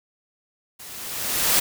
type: noise with level ramp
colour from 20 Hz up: white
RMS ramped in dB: -41 to -17 dBFS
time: 0.79-1.6 s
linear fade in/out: 10 ms
effects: none